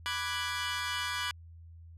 20% pulse chord, G# half-diminished seventh, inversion first, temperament equal, 987.8 / 1174.7 / 1480 / 1661.2 Hz, B5 / D6 / F#6 / G#6, 0 / 0 / 0 / 0 cents, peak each -33 dBFS, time 0.06-1.31 s, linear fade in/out 0 ms, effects added 83 Hz sine -48 dBFS peak until 1.97 s + low-pass 9000 Hz 12 dB/octave

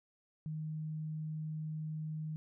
sine tone, 155.56 Hz, D#3, in tune, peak -37 dBFS, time 0.46-2.36 s, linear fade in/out 0 ms, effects none

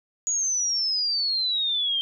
sine exponential sweep, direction down, 6820 to 3146 Hz, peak -22 dBFS, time 0.27-2.01 s, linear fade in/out 0 ms, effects none

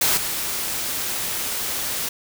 white noise with level steps, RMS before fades -19 / -26 dBFS, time 0.01-2.09 s, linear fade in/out 5 ms, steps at 0.17 s, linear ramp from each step 5 ms, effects none

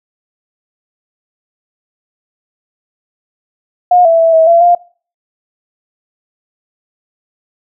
sine tone with pitch steps, 716 / 662 / 658 / 646 / 677 / 700 Hz, F5 / E5 / E5 / E5 / E5 / F5, +43 / +7 / -3 / -35 / +46 / +4 cents, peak -4 dBFS, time 3.91-4.75 s, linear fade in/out 5 ms, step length 140 ms, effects noise-tail reverb RT60 0.4 s tail -22 dB re dry

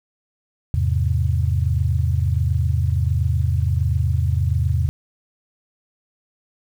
sine chord, E augmented, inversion none, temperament equal, 82.41 / 103.83 / 130.81 Hz, E2 / G#2 / B#2, 0 / 0 / 0 cents, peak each -19 / -22 / -22 dBFS, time 0.74-4.89 s, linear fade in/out 0 ms, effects 8-bit

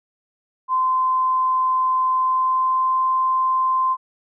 sine tone with pitch glide, 1033 to 1040.2 Hz, C6 to C6, -22 to -10 cents, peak -16 dBFS, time 0.68-3.97 s, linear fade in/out 50 ms, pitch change +12 cents, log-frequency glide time 2.13-3.04 s, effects none

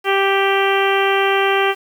harmonic tone, 392 Hz, G4, in tune, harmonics 1 / 2 / 3 / 4 / 5 / 6 / 7 / 8, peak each -17 / -20 / -22 / -23 / -24 / -25 / -25 / -26 dBFS, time 0.04-1.75 s, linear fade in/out 50 ms, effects 7-bit

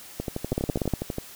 two click trains, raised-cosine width 2 ms, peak -11 / -15 dBFS, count 8 / 13, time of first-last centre 0.52-0.937 / 0.2-1.184 s, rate 16.8 / 12.2 Hz, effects white hiss -45 dBFS RMS until 1.35 s

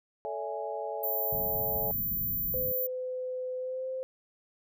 sine chord, A major seventh, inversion none, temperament equal with one note detuned, 440 / 568.3 / 659.3 / 830.6 Hz, A4 / C#5 / E5 / G#5, 0 / +43 / 0 / 0 cents, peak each -38 dBFS, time 0.25-1.91 s, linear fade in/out 0 ms
sine tone, 14280 Hz, A9, 24 cents sharp, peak -29 dBFS, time 1.03-2.87 s, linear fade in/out 10 ms
white low-pass noise, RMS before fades -41 dBFS, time 1.32-2.72 s, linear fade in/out 5 ms, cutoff 190 Hz, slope 24 dB/octave
sine tone with pitch glide, 509 to 520.3 Hz, C5 to C5, -48 to -10 cents, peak -32 dBFS, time 2.54-4.03 s, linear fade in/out 0 ms, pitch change +38 cents, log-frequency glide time 3.58-3.87 s
effects none

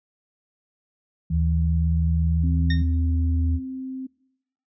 sine tone with vibrato, 163.5 Hz, E3, 14 cents flat, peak -24 dBFS, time 1.3-2.82 s, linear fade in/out 5 ms, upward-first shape square, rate 18 Hz, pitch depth 15 cents each way
sine tone with pitch glide, 77 to 79.26 Hz, D#2 to D#2, -17 to +33 cents, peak -19 dBFS, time 1.3-3.6 s, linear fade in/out 50 ms, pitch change +50 cents, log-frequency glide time 1.44-3.31 s
sine tone, 261.6 Hz, C4, in tune, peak -29 dBFS, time 2.43-4.07 s, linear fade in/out 10 ms
25% pulse tone with exponential decay, 1839 Hz, A#6, 24 cents flat, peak -20 dBFS, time 2.7-2.84 s, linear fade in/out 5 ms, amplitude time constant 30 ms
effects noise-tail reverb RT60 0.8 s tail -24 dB re dry + resampled to 16000 Hz

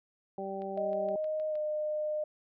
harmonic tone, 194.5 Hz, G3, 13 cents flat, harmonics 1 / 2 / 3 / 4, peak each -42 / -39 / -40 / -40 dBFS, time 0.38-1.16 s, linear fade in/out 2 ms
click train, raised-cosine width 0.3 ms, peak -39 dBFS, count 7, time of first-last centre 0.62-1.555 s, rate 6.42 Hz
sine tone with pitch glide, 620 to 607.9 Hz, D#5 to D#5, -6 to -40 cents, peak -30 dBFS, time 0.77-2.24 s, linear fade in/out 5 ms, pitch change -34 cents, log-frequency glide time 1.49-1.56 s
effects none

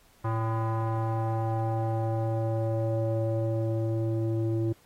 square tone with low-pass filter sweep, 112.3 Hz, A2, 36 cents sharp, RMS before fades -28 dBFS, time 0.24-4.73 s, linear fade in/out 10 ms, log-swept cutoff 1100 to 390 Hz, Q 3.7, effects pink hiss -61 dBFS RMS until 4.85 s + AAC 48 kbps

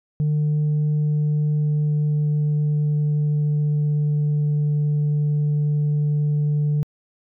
sine tone with pitch glide, 150.3 to 148.15 Hz, D3 to D3, +40 to +15 cents, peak -15 dBFS, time 0.2-6.83 s, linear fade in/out 0 ms, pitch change -25 cents, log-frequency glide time 0.66-4.7 s, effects tanh soft clip ceiling -16 dBFS

